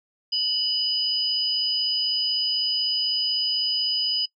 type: tone pair together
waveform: sine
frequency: 2960 / 4978 Hz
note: F#7 / D#8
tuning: 0 / 0 cents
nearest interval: major sixth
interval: 900 cents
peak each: -27 / -22 dBFS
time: 0.32-4.26 s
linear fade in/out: 10 ms
effects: noise-tail reverb RT60 0.1 s tail -24 dB re dry